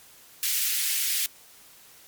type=high-pass noise; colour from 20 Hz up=white; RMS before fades=-26 dBFS; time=0.43-1.26 s; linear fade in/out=0 ms; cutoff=1900 Hz; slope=24 dB/octave; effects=white hiss -52 dBFS RMS until 2.07 s + MP3 96 kbps